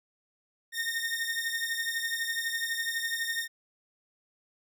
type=beating tone pair; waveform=sawtooth; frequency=1830 / 1842 Hz; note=A#6 / A#6; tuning=-32 / -21 cents; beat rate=12 Hz; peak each=-29 / -30 dBFS; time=0.72-3.48 s; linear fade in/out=50 ms; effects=none